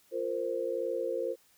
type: chord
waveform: sine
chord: F suspended fourth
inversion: none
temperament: equal with one note detuned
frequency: 349.2 / 461.3 / 523.3 Hz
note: F4 / Bb4 / C5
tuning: 0 / -18 / 0 cents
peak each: -37 / -34 / -33 dBFS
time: 0.11-1.36 s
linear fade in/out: 50 ms
effects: white hiss -65 dBFS RMS until 1.57 s